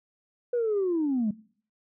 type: linear sweep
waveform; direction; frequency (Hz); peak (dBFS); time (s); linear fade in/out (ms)
sine; down; 493.9 to 200; -22; 0.53-1.31; 5
effects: noise-tail reverb RT60 0.5 s tail -21 dB re dry + tanh soft clip ceiling -20 dBFS